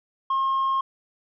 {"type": "tone with tanh clipping", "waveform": "sine", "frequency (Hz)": 1073, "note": "C6", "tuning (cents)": 43, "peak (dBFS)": -21, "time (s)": [0.3, 0.81], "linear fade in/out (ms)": 5, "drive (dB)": 1, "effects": []}